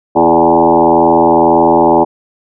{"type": "tone with frequency modulation", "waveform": "sine", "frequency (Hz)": 587.3, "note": "D5", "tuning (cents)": 0, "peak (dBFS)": -5, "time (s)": [0.15, 2.05], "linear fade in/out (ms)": 20, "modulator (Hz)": 81.9, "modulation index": 4.1, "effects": []}